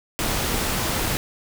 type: noise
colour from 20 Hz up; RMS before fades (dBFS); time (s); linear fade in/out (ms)
pink; -24; 0.19-1.17; 0
effects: none